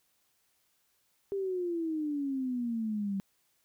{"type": "exponential sweep", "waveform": "sine", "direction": "down", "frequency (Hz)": [400.6, 192.4], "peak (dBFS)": -30, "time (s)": [1.32, 3.2], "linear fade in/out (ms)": 0, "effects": ["white hiss -73 dBFS RMS until 3.64 s"]}